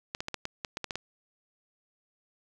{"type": "clicks", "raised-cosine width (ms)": 0.2, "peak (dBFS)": -16, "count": 10, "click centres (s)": [0.149, 0.205, 0.284, 0.343, 0.454, 0.648, 0.771, 0.843, 0.908, 0.956], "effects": []}